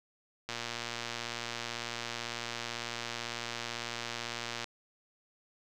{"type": "click train", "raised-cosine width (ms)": 0.2, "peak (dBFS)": -19, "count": 491, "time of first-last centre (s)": [0.49, 4.643], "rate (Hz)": 118, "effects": []}